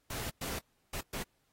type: noise bursts at uneven times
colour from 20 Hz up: pink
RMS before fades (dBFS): -39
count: 4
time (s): 0.1-0.3 / 0.41-0.59 / 0.93-1.01 / 1.13-1.23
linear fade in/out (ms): 5
effects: pink hiss -75 dBFS RMS until 1.52 s + AAC 48 kbps